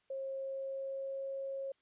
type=tone with pitch glide; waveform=sine; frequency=538 to 543 Hz; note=C5 to C#5; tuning=+48 to -36 cents; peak=-37 dBFS; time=0.1-1.72 s; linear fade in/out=5 ms; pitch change=+16 cents; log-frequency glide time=0.31-1.27 s; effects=white hiss -75 dBFS RMS until 1.81 s + resampled to 8000 Hz